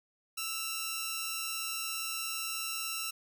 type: tone pair together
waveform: 10% pulse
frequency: 1319.7 / 2777 Hz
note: E6 / F7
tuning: +2 / -10 cents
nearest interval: octave + minor second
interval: 1288 cents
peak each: -30 / -28 dBFS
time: 0.37-3.11 s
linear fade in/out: 10 ms
effects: none